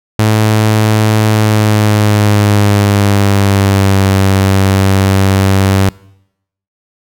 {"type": "tone with pitch glide", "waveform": "sawtooth", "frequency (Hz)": [108.1, 96.86], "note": ["A2", "G2"], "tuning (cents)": [-30, -20], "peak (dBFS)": -3, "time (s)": [0.19, 5.89], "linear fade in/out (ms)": 0, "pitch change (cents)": -190, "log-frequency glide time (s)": [1.29, 4.09], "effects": ["noise-tail reverb RT60 0.8 s tail -23 dB re dry"]}